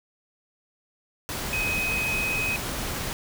sine tone in noise, 2522 Hz, D#7, 23 cents sharp, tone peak -25 dBFS, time 1.53-2.56 s, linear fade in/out 0 ms, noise pink, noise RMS -31 dBFS, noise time 1.29-3.13 s, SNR +3 dB, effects none

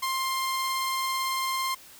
sawtooth tone pair together, 1055 / 4202 Hz, C6 / C8, +14 / +7 cents, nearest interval 2 octaves, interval 2393 cents, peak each -23 / -35 dBFS, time 0.02-1.75 s, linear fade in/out 10 ms, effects white hiss -50 dBFS RMS until 1.99 s

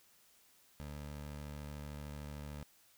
20% pulse tone, 73.42 Hz, D2, in tune, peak -39 dBFS, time 0.8-2.63 s, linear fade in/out 0 ms, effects white hiss -67 dBFS RMS until 2.97 s

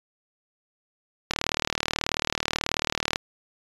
click train, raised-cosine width 0.2 ms, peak -6 dBFS, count 72, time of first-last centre 1.31-3.159 s, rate 38.4 Hz, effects resampled to 24000 Hz

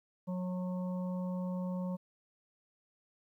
harmonic tone, 182.1 Hz, F#3, 27 cents flat, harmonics 1 / 3 / 5 / 6, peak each -34 / -43 / -50 / -54 dBFS, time 0.27-1.97 s, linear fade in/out 20 ms, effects 12-bit

